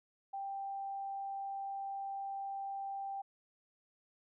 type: tone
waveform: sine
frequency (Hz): 787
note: G5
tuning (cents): +7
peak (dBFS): -38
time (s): 0.33-3.22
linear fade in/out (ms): 10
effects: none